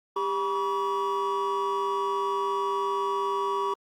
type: tone cluster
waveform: triangle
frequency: 397.7 / 968 / 1136 Hz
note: G4 / B5 / C#6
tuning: +25 / -35 / +42 cents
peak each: -27 dBFS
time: 0.16-3.74 s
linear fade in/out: 5 ms
effects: tanh soft clip ceiling -17 dBFS + Opus 32 kbps